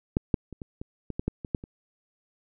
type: clicks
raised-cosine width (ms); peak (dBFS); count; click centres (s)
3; -9 / -8 / -27 / -24 / -23 / -20 / -16 / -13 / -22 / -12 / -27; 11; 0.169 / 0.342 / 0.527 / 0.618 / 0.815 / 1.103 / 1.195 / 1.28 / 1.448 / 1.548 / 1.639
effects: none